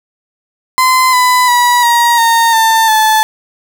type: tone with pitch steps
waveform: 35% pulse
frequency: 1028 / 999.9 / 972.5 / 946 / 920.1 / 894.9 / 870.5 Hz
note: C6 / B5 / B5 / A#5 / A#5 / A5 / A5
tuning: -31 / +21 / -27 / +25 / -23 / +29 / -19 cents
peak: -5 dBFS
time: 0.78-3.23 s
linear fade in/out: 0 ms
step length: 350 ms
effects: none